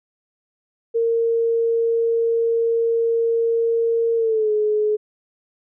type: tone with pitch glide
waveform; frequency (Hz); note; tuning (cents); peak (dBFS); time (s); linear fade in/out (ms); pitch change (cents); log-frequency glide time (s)
sine; 460.3 to 424.5; A#4 to G#4; -22 to +38; -16; 0.94-4.97; 20; -140; 4.16-4.51
effects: none